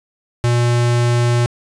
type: tone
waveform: square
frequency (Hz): 120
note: B2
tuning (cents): -49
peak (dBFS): -13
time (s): 0.44-1.46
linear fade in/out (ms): 0
effects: resampled to 22050 Hz + 8-bit